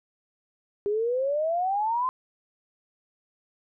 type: exponential sweep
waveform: sine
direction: up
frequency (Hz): 400.8 to 1046.5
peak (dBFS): -23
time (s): 0.86-2.09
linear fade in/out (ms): 0
effects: none